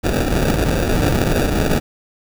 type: noise with sample-and-hold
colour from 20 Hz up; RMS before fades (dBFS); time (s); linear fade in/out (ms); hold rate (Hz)
pink; -17; 0.03-1.8; 20; 1050
effects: none